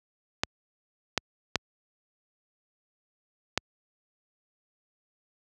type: clicks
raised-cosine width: 0.2 ms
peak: -6 dBFS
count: 4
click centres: 0.435 / 1.177 / 1.557 / 3.576 s
effects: high-pass 60 Hz 12 dB/octave